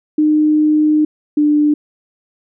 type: tone pair in turn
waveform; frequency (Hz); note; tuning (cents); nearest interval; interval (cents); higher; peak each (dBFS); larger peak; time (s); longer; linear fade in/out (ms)
sine; 304.8 / 297.5; D#4 / D4; -36 / +22; unison; 42; first; -9; neither; 0.18-1.05 / 1.37-1.74; first; 5
effects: none